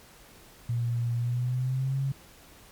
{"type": "tone with pitch glide", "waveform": "sine", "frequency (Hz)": [118.7, 136.35], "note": ["A#2", "C#3"], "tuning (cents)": [32, -28], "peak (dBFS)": -25, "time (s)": [0.69, 2.12], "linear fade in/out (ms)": 5, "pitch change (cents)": 240, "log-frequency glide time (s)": [1.18, 2.01], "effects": ["pink hiss -53 dBFS RMS until 2.71 s", "MP3 96 kbps"]}